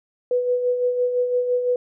sine tone with tremolo, 494.1 Hz, B4, 1 cent sharp, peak -16 dBFS, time 0.31-1.76 s, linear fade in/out 2 ms, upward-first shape sine, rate 5.9 Hz, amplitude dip 50%, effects none

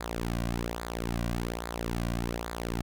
sawtooth tone with flanger, 58.27 Hz, A#1, in tune, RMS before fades -33 dBFS, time 0-2.82 s, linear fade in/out 10 ms, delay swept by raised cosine 0.34 to 2.34 ms, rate 1.2 Hz, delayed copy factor -0.75, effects none

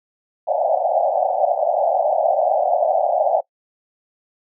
pink band-pass noise, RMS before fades -18 dBFS, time 0.47-3.41 s, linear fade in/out 10 ms, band 570 to 800 Hz, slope 96 dB/octave, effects noise-tail reverb RT60 0.1 s tail -22 dB re dry

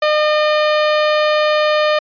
sawtooth tone, 607 Hz, D#5, 43 cents flat, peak -8 dBFS, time 0.02-1.99 s, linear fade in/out 5 ms, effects resampled to 11025 Hz

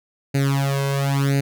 sawtooth tone with flanger, 138.59 Hz, C#3, in tune, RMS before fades -20 dBFS, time 0.34-1.41 s, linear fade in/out 10 ms, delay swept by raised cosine 0.45 to 1.95 ms, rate 0.97 Hz, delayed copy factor +1, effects none

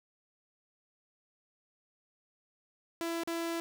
sawtooth tone with dropouts, 334.4 Hz, E4, 25 cents sharp, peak -29 dBFS, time 3.01-3.6 s, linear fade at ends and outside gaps 0 ms, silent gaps 3.235-3.275 s, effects none

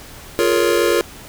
square chord, Bb minor seventh, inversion second, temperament just, 349.6 / 419.5 / 466.2 / 559.4 Hz, F4 / Ab4 / Bb4 / Db5, +2 / +17 / 0 / +16 cents, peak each -19 / -21 / -19 / -22 dBFS, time 0.39-1.01 s, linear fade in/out 0 ms, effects pink hiss -38 dBFS RMS until 1.28 s

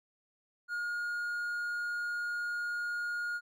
triangle tone, 1429 Hz, F6, 39 cents sharp, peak -31 dBFS, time 0.68-3.41 s, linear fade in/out 50 ms, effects none

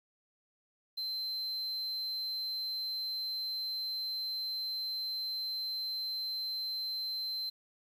triangle tone, 4100 Hz, C8, 36 cents flat, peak -33 dBFS, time 0.97-7.5 s, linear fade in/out 10 ms, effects 10-bit

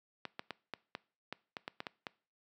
clicks, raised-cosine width 0.3 ms, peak -23 dBFS, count 11, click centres 0.253 / 0.394 / 0.507 / 0.737 / 0.951 / 1.326 / 1.568 / 1.679 / 1.804 / 1.868 / 2.068 s, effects noise-tail reverb RT60 0.4 s tail -22 dB re dry + high-pass 150 Hz 12 dB/octave

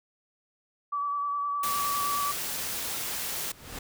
sine tone with vibrato, 1149 Hz, D6, 38 cents flat, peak -27 dBFS, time 0.92-2.32 s, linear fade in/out 10 ms, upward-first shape square, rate 9.7 Hz, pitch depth 14 cents each way
white noise, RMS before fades -33 dBFS, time 1.63-3.52 s, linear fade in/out 5 ms
pink noise with exponential growth, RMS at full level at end -36 dBFS, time 3.23-3.79 s, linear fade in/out 5 ms, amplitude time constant 120 ms
effects none

